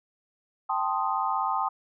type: chord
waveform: sine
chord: A half-diminished seventh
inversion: third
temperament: equal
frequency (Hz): 784 / 880 / 1046.5 / 1244.5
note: G5 / A5 / C6 / Eb6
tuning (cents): 0 / 0 / 0 / 0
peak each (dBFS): -30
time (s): 0.69-1.69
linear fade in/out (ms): 10
effects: none